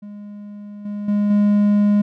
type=tone with level steps; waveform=triangle; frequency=206 Hz; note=G#3; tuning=14 cents flat; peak=-30 / -22 / -13 / -10 dBFS; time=0.02-2.02 s; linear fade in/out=10 ms; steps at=0.85 / 1.08 / 1.3 s; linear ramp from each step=5 ms; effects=none